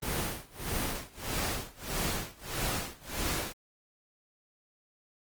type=noise with tremolo; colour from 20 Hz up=pink; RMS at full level=-31 dBFS; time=0.02-3.53 s; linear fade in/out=10 ms; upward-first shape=sine; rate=1.6 Hz; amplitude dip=95%; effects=Opus 24 kbps